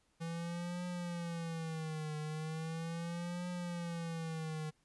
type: tone with vibrato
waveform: square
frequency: 164.81 Hz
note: E3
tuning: in tune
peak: -39 dBFS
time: 0.2-4.71 s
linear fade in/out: 20 ms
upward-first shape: triangle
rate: 0.38 Hz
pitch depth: 140 cents each way
effects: pink hiss -75 dBFS RMS until 4.84 s + resampled to 24000 Hz